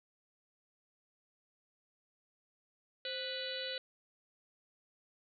harmonic tone with a mistuned harmonic, 493.9 Hz, B4, in tune, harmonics 1 / 3 / 4 / 5 / 6 / 7 / 8 / 9, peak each -43 / -47 / -50 / -51 / -45 / -50 / -42 / -51 dBFS, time 3.05-3.78 s, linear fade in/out 2 ms, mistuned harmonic 1, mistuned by +100 cents, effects none

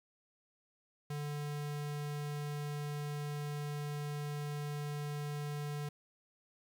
square tone, 146.83 Hz, D3, in tune, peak -38 dBFS, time 1.1-5.89 s, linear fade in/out 5 ms, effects 11-bit

